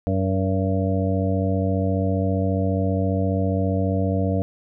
harmonic tone with a mistuned harmonic, 94.8 Hz, F#2, 43 cents sharp, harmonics 1 / 2 / 3 / 5 / 6 / 7, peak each -22 / -25 / -27 / -29 / -30 / -30 dBFS, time 0.07-4.42 s, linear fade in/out 0 ms, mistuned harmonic 7, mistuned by +23 cents, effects none

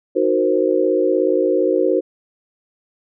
sine chord, C half-diminished seventh, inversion first, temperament equal, 311.1 / 370 / 466.2 / 523.3 Hz, Eb4 / Gb4 / Bb4 / C5, 0 / 0 / 0 / 0 cents, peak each -21 / -18 / -20 / -19 dBFS, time 0.15-2.01 s, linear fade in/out 20 ms, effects none

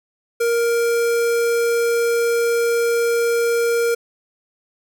square tone with notch filter, 468 Hz, A#4, 7 cents sharp, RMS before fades -18 dBFS, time 0.4-3.95 s, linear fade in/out 10 ms, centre 3600 Hz, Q 1.9, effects none

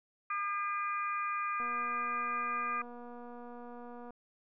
harmonic tone, 403.4 Hz, G4, 50 cents sharp, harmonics 3 / 4 / 5 / 6, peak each -33 / -43 / -46 / -42 dBFS, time 0.3-2.82 s, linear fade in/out 5 ms
click train, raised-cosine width 1 ms, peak -36 dBFS, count 605, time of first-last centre 1.6-4.106 s, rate 241 Hz
effects none

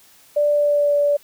sine tone with pitch glide, 587.3 to 578.9 Hz, D5 to D5, 0 to -25 cents, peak -14 dBFS, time 0.36-1.17 s, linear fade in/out 10 ms, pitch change -25 cents, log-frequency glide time 0.5-0.95 s, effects white hiss -51 dBFS RMS until 1.23 s

